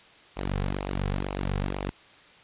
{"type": "tone with flanger", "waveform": "sawtooth", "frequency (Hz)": 48.02, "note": "G1", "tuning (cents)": -35, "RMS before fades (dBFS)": -30, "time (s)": [0.36, 1.91], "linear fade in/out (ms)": 20, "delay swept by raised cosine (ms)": [0.55, 3.35], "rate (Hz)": 2.1, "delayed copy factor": -0.65, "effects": ["white hiss -53 dBFS RMS until 2.43 s", "resampled to 8000 Hz"]}